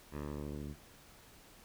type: tone with low-pass filter sweep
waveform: 10% pulse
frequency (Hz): 73.3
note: D2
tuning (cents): -3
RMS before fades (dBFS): -42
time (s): 0.11-0.76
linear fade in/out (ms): 50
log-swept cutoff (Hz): 2400 to 210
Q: 0.8
effects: pink hiss -59 dBFS RMS until 1.64 s